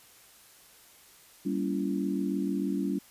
sine chord, G diminished seventh, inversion none, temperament just, 196 / 235.2 / 282.2 / 338.7 Hz, G3 / Bb3 / Db4 / Fb4, 0 / +16 / +31 / +47 cents, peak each -31 / -37 / -31 / -35 dBFS, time 1.45-2.99 s, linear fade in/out 10 ms, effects white hiss -56 dBFS RMS until 3.1 s + resampled to 32000 Hz

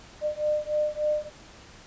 sine beating tone pair, 601 / 604.4 Hz, D5 / D5, +40 / +50 cents, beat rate 3.4 Hz, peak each -27 dBFS, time 0.21-1.3 s, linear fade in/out 50 ms, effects pink hiss -49 dBFS RMS until 1.86 s + resampled to 16000 Hz

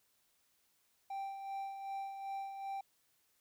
triangle tone with tremolo, 784 Hz, G5, in tune, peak -36 dBFS, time 1.1-2.81 s, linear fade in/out 5 ms, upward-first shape sine, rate 2.6 Hz, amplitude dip 50%, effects white hiss -75 dBFS RMS until 3.4 s

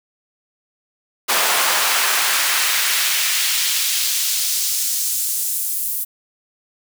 pink noise with high-pass filter sweep, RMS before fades -19 dBFS, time 1.28-6.05 s, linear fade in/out 20 ms, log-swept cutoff 740 to 12000 Hz, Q 0.94, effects none

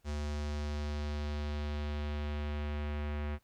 square tone with low-pass filter sweep, 74 Hz, D2, 14 cents sharp, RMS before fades -36 dBFS, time 0.04-3.39 s, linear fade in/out 50 ms, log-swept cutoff 6600 to 2300 Hz, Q 1.4, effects pink hiss -74 dBFS RMS until 3.43 s

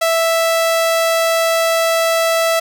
sawtooth tone, 659.3 Hz, E5, in tune, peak -9 dBFS, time 0.01-2.6 s, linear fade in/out 10 ms, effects none

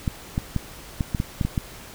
clicks, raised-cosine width 5 ms, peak -10 dBFS, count 9, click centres 0.078 / 0.379 / 0.563 / 1.008 / 1.148 / 1.201 / 1.412 / 1.45 / 1.578 s, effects pink hiss -42 dBFS RMS until 1.94 s

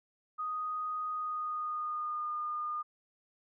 sine tone with pitch glide, 1244.5 to 1216.8 Hz, D#6 to D#6, 0 to -39 cents, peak -33 dBFS, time 0.38-2.83 s, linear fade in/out 20 ms, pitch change -39 cents, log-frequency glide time 1.11-2.3 s, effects none

